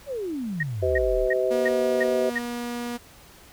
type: exponential sweep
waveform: sine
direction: down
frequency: 594 to 30.69 Hz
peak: -27 dBFS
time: 0.06-1.29 s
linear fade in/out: 50 ms
type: tone bursts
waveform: sine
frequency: 1864.7 Hz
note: A#6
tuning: in tune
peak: -22 dBFS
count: 6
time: 0.6-2.386 s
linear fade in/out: 5 ms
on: 31 ms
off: 320 ms
type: harmonic tone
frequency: 127.5 Hz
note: C3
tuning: 44 cents flat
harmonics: 3 / 4 / 5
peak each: -25 / -25 / -25 dBFS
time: 0.82-2.3 s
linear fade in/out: 10 ms
type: tone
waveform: sawtooth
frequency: 240 Hz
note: B3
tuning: 49 cents flat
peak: -25 dBFS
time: 1.5-2.98 s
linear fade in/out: 20 ms
effects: pink hiss -50 dBFS RMS until 3.52 s